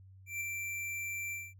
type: tone with ADSR envelope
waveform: square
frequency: 2349 Hz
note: D7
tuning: in tune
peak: -34 dBFS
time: 0.26-1.54 s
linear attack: 150 ms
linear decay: 4 ms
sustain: -3 dB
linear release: 220 ms
effects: added 95 Hz sine -53 dBFS peak until 1.59 s